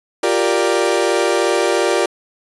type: chord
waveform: 35% pulse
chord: G minor seventh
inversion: third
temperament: equal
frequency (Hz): 349.2 / 392 / 466.2 / 587.3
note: F4 / G4 / Bb4 / D5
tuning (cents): 0 / 0 / 0 / 0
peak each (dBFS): -18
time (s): 0.23-2.06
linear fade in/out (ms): 5
effects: resampled to 24000 Hz